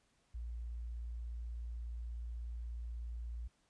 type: tone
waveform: sine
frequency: 58.27 Hz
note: A#1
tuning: in tune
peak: -40 dBFS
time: 0.34-3.48 s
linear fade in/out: 10 ms
effects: pink hiss -75 dBFS RMS until 3.69 s + resampled to 22050 Hz